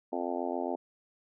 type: harmonic tone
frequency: 87.31 Hz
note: F2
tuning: in tune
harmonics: 3 / 4 / 5 / 6 / 7 / 8 / 9 / 10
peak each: -37 / -37 / -39 / -44 / -38 / -39 / -40 / -43 dBFS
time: 0.12-0.76 s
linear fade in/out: 10 ms
effects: none

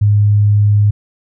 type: tone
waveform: sine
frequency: 103.6 Hz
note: G#2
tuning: 4 cents flat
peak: -7 dBFS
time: 0.01-0.91 s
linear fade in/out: 10 ms
effects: none

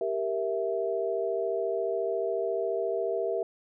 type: chord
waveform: sine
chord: E diminished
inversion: first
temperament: equal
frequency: 392 / 466.2 / 659.3 Hz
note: G4 / Bb4 / E5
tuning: 0 / 0 / 0 cents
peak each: -31 dBFS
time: 0.01-3.43 s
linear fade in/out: 2 ms
effects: none

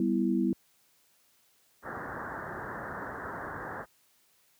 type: chord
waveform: sine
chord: E minor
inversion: first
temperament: equal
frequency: 196 / 246.9 / 329.6 Hz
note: G3 / B3 / E4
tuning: 0 / 0 / 0 cents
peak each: -29 dBFS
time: 0-0.53 s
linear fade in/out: 2 ms
type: low-pass noise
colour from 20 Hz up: white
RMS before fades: -39 dBFS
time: 1.82-3.86 s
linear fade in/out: 50 ms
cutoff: 1800 Hz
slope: 96 dB/octave
effects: white hiss -67 dBFS RMS until 4.59 s + high-pass 60 Hz 12 dB/octave

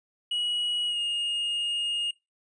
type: tone with pitch glide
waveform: triangle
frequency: 2911 to 2849 Hz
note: F#7 to F7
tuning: -29 to +34 cents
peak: -25 dBFS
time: 0.31-2.11 s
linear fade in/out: 5 ms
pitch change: -37 cents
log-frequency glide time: 0.87-0.99 s
effects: noise-tail reverb RT60 0.2 s tail -20 dB re dry + resampled to 22050 Hz

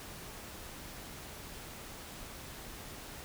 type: silence
effects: pink hiss -47 dBFS RMS until 3.24 s

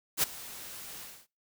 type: noise with ADSR envelope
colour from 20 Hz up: white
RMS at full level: -24 dBFS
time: 0.17-1.27 s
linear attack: 61 ms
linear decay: 12 ms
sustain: -20 dB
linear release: 260 ms
effects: noise-tail reverb RT60 0.3 s tail -25 dB re dry

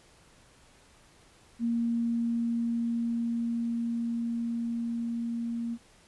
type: tone with level ramp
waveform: sine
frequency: 233.3 Hz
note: A#3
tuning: 2 cents sharp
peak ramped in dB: -25 to -30 dBFS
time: 1.59-5.78 s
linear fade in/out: 50 ms
effects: pink hiss -59 dBFS RMS until 6.07 s + resampled to 24000 Hz

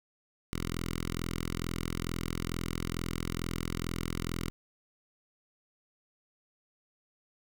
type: tone with notch filter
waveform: 5% pulse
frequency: 42.26 Hz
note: E1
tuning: 44 cents sharp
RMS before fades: -35 dBFS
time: 0.53-4.5 s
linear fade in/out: 0 ms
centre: 620 Hz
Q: 0.59
effects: none

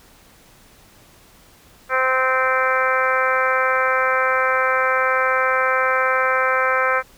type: harmonic tone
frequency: 259.6 Hz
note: C4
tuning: 13 cents flat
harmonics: 2 / 3 / 4 / 5 / 6 / 7 / 8 / 9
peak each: -22 / -29 / -24 / -21 / -22 / -28 / -28 / -28 dBFS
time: 1.89-7.03 s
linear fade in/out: 50 ms
effects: pink hiss -50 dBFS RMS until 7.17 s

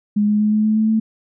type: tone with pitch steps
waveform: sine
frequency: 207.7 / 209.7 / 211.8 / 213.9 / 216 / 218.2 / 220.3 Hz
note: G#3 / G#3 / G#3 / A3 / A3 / A3 / A3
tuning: 0 / +17 / +34 / -49 / -32 / -14 / +2 cents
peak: -13 dBFS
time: 0.16-1 s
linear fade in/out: 10 ms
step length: 120 ms
effects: none

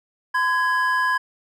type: tone pair together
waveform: triangle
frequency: 1020.7 / 1661.2 Hz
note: C6 / G#6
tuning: -43 / 0 cents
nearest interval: minor sixth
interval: 843 cents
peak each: -19 dBFS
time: 0.34-1.18 s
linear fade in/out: 10 ms
effects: none

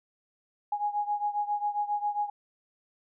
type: beating tone pair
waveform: sine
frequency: 826 / 833.4 Hz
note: G#5 / G#5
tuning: -10 / +6 cents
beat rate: 7.4 Hz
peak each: -29 / -32 dBFS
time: 0.72-2.3 s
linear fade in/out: 5 ms
effects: none

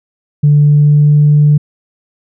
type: tone with pitch glide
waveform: sine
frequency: 146.83 to 148.11 Hz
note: D3 to D3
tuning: 0 to +15 cents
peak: -3 dBFS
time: 0.43-1.58 s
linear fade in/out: 10 ms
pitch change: +15 cents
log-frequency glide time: 0.56-1.22 s
effects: tanh soft clip ceiling 0 dBFS

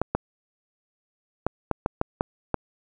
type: clicks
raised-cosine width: 1 ms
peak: -8 dBFS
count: 8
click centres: 0.016 / 0.15 / 1.466 / 1.713 / 1.861 / 2.014 / 2.209 / 2.543 s
effects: none

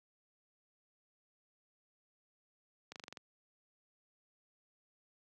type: slowing click train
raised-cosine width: 0.2 ms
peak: -29 dBFS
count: 7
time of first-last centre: 2.92-3.172 s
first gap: 38 ms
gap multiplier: 1.04
effects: high-pass 150 Hz 12 dB/octave

